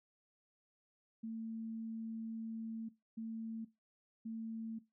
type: tone bursts at uneven times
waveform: sine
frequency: 224.5 Hz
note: A3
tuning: 35 cents sharp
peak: -40 dBFS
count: 3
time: 1.23-2.89 / 3.17-3.65 / 4.25-4.79 s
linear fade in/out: 10 ms
effects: noise-tail reverb RT60 0.2 s tail -17 dB re dry